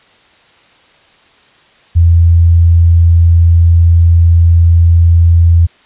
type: tone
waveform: sine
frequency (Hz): 84.4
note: E2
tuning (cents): +41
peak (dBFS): -3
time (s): 1.95-5.67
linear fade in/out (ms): 20
effects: white hiss -46 dBFS RMS until 5.85 s + resampled to 8000 Hz